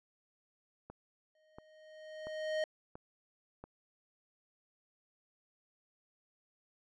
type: click train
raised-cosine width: 1 ms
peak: -33 dBFS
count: 5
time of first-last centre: 0.9-3.64 s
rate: 1.46 Hz
type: tone with exponential growth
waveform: square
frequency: 622 Hz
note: D#5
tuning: 1 cent flat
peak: -31 dBFS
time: 1.35-2.64 s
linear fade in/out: 2 ms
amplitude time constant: 280 ms
effects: low-pass 4000 Hz 12 dB/octave